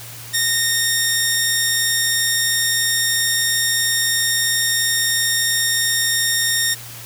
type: tone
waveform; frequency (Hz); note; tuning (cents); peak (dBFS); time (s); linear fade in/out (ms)
10% pulse; 1843; A#6; -20; -7; 0.33-6.75; 20
effects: added 117 Hz sine -39 dBFS peak until 7.05 s + white hiss -36 dBFS RMS until 7.05 s